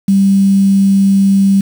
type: tone with quantisation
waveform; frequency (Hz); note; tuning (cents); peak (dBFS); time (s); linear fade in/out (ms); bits
sine; 196; G3; 0; -6; 0.08-1.61; 5; 5
effects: none